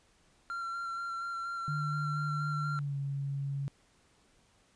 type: tone with vibrato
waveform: triangle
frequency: 1369 Hz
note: F6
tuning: 35 cents flat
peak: -33 dBFS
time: 0.5-2.79 s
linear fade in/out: 0 ms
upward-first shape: square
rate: 4.2 Hz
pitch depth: 14 cents each way
type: tone with pitch glide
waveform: sine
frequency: 148.4 to 139.26 Hz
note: D3 to C#3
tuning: +18 to +8 cents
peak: -32 dBFS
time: 1.68-3.68 s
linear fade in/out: 0 ms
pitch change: -110 cents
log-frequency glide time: 2.65-2.97 s
effects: pink hiss -67 dBFS RMS until 4.75 s + resampled to 22050 Hz